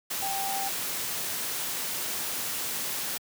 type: tone in noise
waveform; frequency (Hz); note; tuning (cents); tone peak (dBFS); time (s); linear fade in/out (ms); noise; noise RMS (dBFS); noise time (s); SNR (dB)
sine; 784; G5; 0; -31; 0.22-0.69; 10; white; -32; 0.1-3.18; -2
effects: high-pass 100 Hz 12 dB/octave